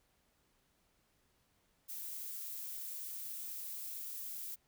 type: noise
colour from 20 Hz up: violet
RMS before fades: -44 dBFS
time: 1.88-4.56 s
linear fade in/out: 20 ms
effects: pink hiss -75 dBFS RMS until 4.67 s